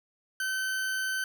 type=tone; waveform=40% pulse; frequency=1533 Hz; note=G6; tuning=39 cents flat; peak=-28 dBFS; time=0.4-1.24 s; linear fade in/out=2 ms; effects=none